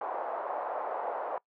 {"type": "band-pass noise", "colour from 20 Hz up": "white", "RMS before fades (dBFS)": -35, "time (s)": [0.01, 1.38], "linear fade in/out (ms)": 2, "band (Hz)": [540, 910], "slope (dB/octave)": 24, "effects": ["noise-tail reverb RT60 0.1 s tail -23 dB re dry"]}